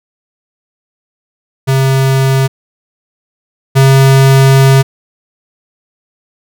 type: tone pair in turn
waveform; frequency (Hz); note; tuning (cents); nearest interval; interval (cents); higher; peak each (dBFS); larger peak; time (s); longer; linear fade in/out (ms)
square; 133.9 / 134.83; C3 / C#3; +40 / -48; unison; 12; second; -8 / -4; second; 1.67-2.48 / 3.75-4.83; second; 20
effects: none